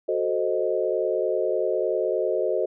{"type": "chord", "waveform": "sine", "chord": "F# diminished seventh", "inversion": "none", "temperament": "equal", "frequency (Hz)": [370, 440, 523.3, 622.3], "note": ["F#4", "A4", "C5", "Eb5"], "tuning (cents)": [0, 0, 0, 0], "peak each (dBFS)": -27, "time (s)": [0.08, 2.66], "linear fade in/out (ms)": 10, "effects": []}